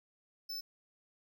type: tone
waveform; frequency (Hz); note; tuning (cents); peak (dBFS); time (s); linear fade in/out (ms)
square; 5274; E8; 0; -39; 0.49-0.61; 10
effects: none